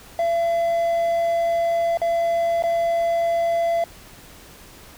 triangle tone with dropouts, 676 Hz, E5, 43 cents sharp, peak -16 dBFS, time 0.19-3.84 s, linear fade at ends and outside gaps 2 ms, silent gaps 1.973-2.016 / 2.624-2.637 s, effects pink hiss -45 dBFS RMS until 4.97 s

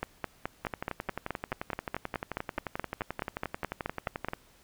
two click trains, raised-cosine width 0.5 ms, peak -18 / -16 dBFS, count 43 / 21, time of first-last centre 0.65-4.334 / 0.03-4.285 s, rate 11.4 / 4.7 Hz, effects pink hiss -61 dBFS RMS until 4.63 s

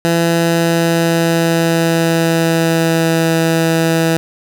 15% pulse tone with pitch glide, 167.9 to 163.88 Hz, E3 to E3, +32 to -10 cents, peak -5 dBFS, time 0.05-4.17 s, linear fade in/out 0 ms, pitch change -42 cents, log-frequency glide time 0.2-3.24 s, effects none

